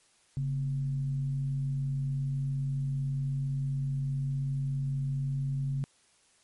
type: tone with frequency modulation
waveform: sine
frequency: 137.7 Hz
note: C#3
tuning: 11 cents flat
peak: -28 dBFS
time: 0.37-5.84 s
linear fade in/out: 0 ms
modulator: 101 Hz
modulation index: 0.26
effects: white hiss -65 dBFS RMS until 6.43 s + MP3 48 kbps